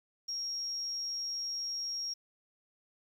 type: tone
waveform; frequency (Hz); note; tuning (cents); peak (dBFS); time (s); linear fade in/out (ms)
sine; 5588; F8; 0; -34; 0.28-2.14; 10
effects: 10-bit